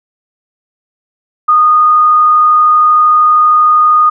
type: tone with frequency modulation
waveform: sine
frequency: 1231 Hz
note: D#6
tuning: 19 cents flat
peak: -4 dBFS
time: 1.48-4.1 s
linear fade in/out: 10 ms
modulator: 32.8 Hz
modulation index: 0.24
effects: none